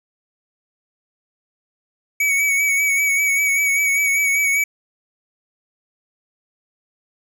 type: tone with vibrato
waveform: square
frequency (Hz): 2254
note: C#7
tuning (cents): +28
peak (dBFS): -16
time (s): 2.2-4.64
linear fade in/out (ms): 5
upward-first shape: sine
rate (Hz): 5.1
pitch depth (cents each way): 34
effects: none